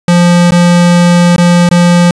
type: tone with dropouts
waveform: square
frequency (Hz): 174.61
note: F3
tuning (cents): 0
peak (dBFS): -4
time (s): 0.08-2.11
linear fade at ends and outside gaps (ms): 2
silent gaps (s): 0.508-0.52 / 1.363-1.381 / 1.69-1.712
effects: resampled to 22050 Hz

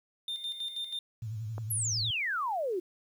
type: tone with tremolo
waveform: triangle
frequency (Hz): 3613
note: A7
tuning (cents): +45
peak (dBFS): -31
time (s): 0.28-0.99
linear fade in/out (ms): 2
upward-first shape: square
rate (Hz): 6.2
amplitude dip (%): 60
type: tone with vibrato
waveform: sine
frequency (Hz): 110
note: A2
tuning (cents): 0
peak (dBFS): -34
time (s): 1.22-2.11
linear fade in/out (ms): 5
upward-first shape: sine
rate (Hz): 11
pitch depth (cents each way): 93
type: click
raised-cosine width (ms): 1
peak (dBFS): -27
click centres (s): 1.581
type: exponential sweep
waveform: sine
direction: down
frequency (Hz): 11840 to 340.5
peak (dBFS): -29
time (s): 1.7-2.8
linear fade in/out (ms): 10
effects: 10-bit

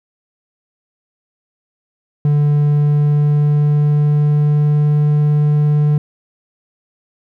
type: tone with pitch glide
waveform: triangle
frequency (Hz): 146.83 to 148.54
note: D3 to D3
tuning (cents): 0 to +20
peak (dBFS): -8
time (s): 2.25-5.98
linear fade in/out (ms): 2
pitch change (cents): +20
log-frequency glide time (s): 2.57-5.03
effects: none

